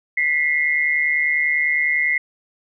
sine tone pair together, 1979 / 2129 Hz, B6 / C7, +3 / +30 cents, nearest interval minor second, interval 127 cents, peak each -19 dBFS, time 0.17-2.18 s, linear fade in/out 5 ms, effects none

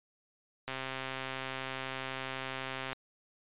click train, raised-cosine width 0.3 ms, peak -21 dBFS, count 298, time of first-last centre 0.68-2.93 s, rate 132 Hz, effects resampled to 8000 Hz

